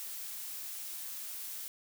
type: noise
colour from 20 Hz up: blue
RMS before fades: -42 dBFS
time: 0-1.68 s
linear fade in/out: 0 ms
effects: none